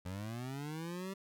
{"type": "linear sweep", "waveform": "25% pulse", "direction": "up", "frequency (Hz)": [87.8, 196], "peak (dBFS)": -36, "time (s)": [0.05, 1.14], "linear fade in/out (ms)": 10, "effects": []}